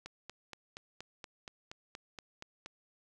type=click train; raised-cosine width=0.2 ms; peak=-27 dBFS; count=12; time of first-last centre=0.06-2.66 s; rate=4.23 Hz; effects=none